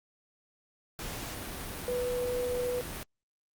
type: tone in noise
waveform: sine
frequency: 493.9 Hz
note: B4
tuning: in tune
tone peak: -29 dBFS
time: 1.88-2.81 s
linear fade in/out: 0 ms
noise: pink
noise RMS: -39 dBFS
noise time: 0.99-3.03 s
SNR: +7 dB
effects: Opus 48 kbps